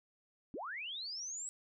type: linear sweep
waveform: sine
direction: up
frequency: 213.8 to 7902 Hz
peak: -40 dBFS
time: 0.54-1.49 s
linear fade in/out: 0 ms
effects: none